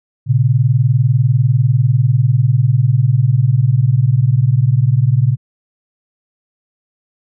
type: tone pair together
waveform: sine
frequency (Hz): 115.51 / 135.6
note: A#2 / C#3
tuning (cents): -15 / -38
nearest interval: minor third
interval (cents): 277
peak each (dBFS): -12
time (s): 0.26-5.37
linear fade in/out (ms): 50
effects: none